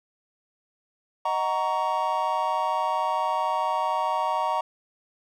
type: chord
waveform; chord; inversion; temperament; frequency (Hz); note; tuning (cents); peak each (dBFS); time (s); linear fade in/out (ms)
triangle; D# minor seventh; none; just; 622.3 / 746.7 / 933.4 / 1120.1; D#5 / F#5 / A#5 / C#6; 0 / +16 / +2 / +18; -29 / -28 / -24 / -28; 1.25-4.61; 5
effects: none